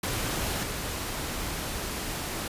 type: noise with level steps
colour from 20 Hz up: pink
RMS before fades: -30 / -33 dBFS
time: 0.03-2.48 s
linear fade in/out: 5 ms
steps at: 0.63 s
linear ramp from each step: 5 ms
effects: resampled to 32000 Hz